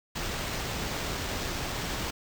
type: noise with sample-and-hold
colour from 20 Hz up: pink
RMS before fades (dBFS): -33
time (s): 0.15-2.11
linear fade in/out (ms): 10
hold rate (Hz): 11025
effects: none